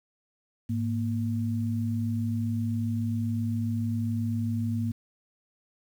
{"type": "tone pair together", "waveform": "sine", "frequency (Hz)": [105.62, 233.1], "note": ["G#2", "A#3"], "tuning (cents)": [30, 0], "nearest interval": "octave + major second", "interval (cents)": 1370, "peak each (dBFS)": [-28, -29], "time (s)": [0.69, 4.92], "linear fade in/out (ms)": 10, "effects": ["9-bit"]}